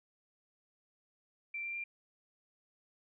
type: tone with pitch steps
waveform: sine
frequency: 2349 / 2365 / 2382 Hz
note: D7 / D7 / D7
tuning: 0 / +12 / +24 cents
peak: -37 dBFS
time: 1.54-1.84 s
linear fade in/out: 5 ms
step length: 100 ms
effects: none